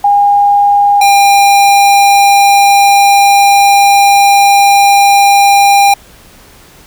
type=tone pair in turn; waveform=sine / square; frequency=812 / 801.3 Hz; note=G#5 / G5; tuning=-39 / +38 cents; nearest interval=unison; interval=23 cents; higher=first; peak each=-4 dBFS; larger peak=neither; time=0.04-1.01 / 1.01-5.94 s; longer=second; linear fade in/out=5 ms; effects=pink hiss -39 dBFS RMS until 6.86 s